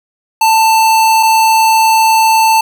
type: tone pair in turn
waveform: square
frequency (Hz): 888 / 888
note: A5 / A5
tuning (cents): +16 / +16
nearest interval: unison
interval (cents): 0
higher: neither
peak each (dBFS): -7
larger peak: neither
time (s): 0.41-1.23 / 1.23-2.61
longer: second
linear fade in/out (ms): 5
effects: none